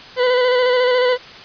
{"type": "tone with vibrato", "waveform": "40% pulse", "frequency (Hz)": 500, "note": "B4", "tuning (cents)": 21, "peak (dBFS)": -12, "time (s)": [0.16, 1.18], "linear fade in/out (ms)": 50, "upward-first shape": "square", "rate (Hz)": 14, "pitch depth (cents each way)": 26, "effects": ["white hiss -37 dBFS RMS until 1.44 s", "resampled to 11025 Hz"]}